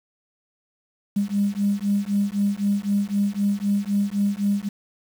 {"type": "beating tone pair", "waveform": "sine", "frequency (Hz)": [200, 203.9], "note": ["G3", "G#3"], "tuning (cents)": [35, -32], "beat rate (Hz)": 3.9, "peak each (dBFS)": -22, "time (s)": [1.16, 4.69], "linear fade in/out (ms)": 10, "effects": ["tanh soft clip ceiling -12 dBFS", "7-bit"]}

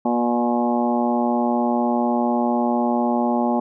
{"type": "harmonic tone with a mistuned harmonic", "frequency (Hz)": 120, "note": "B2", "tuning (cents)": -49, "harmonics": [2, 3, 4, 5, 6, 7, 8, 9], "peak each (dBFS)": [-20, -27, -32, -26, -28, -24, -37, -33], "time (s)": [0.05, 3.6], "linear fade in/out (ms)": 5, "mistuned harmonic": 4, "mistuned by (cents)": 15, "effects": []}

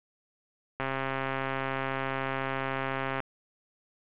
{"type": "click train", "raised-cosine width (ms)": 0.5, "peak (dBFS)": -16, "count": 323, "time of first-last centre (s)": [0.8, 3.203], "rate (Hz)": 134, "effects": ["resampled to 8000 Hz", "7-bit"]}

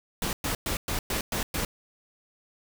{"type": "noise bursts", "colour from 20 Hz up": "pink", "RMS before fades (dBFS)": -29, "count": 7, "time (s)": [0.22, 1.65], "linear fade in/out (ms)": 2, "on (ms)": 110, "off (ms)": 110, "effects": []}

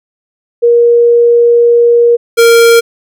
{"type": "tone pair in turn", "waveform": ["sine", "square"], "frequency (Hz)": [473.2, 464.8], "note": ["A#4", "A#4"], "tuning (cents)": [26, -5], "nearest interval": "unison", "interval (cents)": 31, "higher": "first", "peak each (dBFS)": -3, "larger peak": "neither", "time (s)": [[0.62, 2.17], [2.37, 2.81]], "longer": "first", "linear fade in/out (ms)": 20, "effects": []}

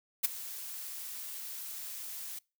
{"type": "noise with ADSR envelope", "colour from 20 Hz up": "blue", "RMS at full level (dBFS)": -25, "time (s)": [0.23, 2.39], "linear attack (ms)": 18, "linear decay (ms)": 16, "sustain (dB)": -17, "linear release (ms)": 7, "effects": ["noise-tail reverb RT60 0.3 s tail -25 dB re dry"]}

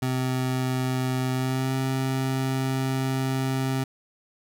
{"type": "tone with pitch glide", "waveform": "25% pulse", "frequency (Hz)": [129, 132.32], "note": ["C3", "C3"], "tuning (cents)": [-24, 20], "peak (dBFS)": -20, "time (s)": [0.02, 3.84], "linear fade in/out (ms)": 5, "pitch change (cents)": 44, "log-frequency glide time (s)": [1.33, 1.74], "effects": []}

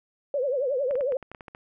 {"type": "tone with vibrato", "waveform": "sine", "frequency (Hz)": 535, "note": "C5", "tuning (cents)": 38, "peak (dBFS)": -23, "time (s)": [0.34, 1.17], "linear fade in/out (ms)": 2, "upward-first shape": "triangle", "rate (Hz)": 11, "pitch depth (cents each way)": 190}
{"type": "clicks", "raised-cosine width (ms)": 0.5, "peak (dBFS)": -26, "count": 10, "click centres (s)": [0.91, 0.955, 1.009, 1.122, 1.227, 1.316, 1.348, 1.408, 1.482, 1.549]}
{"effects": []}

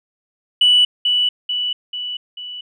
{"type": "tone with echo", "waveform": "sine", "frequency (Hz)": 2960, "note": "F#7", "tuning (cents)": 0, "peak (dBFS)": -8, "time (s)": [0.61, 0.85], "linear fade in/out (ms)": 5, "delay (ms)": 440, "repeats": 4, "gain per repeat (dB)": -5, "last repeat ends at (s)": 2.61, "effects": ["tanh soft clip ceiling -5 dBFS"]}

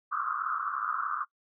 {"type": "band-pass noise", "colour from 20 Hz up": "white", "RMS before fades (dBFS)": -32, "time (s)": [0.11, 1.25], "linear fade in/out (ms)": 20, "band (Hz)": [1100, 1400], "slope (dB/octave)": 96, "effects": ["noise-tail reverb RT60 0.1 s tail -22 dB re dry"]}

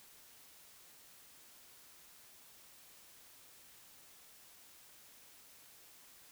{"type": "silence", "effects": ["white hiss -60 dBFS RMS until 6.31 s"]}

